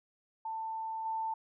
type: tone with level steps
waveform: sine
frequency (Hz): 890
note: A5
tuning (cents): +20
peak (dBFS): -35 / -32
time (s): 0.45-1.34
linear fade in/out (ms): 5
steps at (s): 1.05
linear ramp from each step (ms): 10
effects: none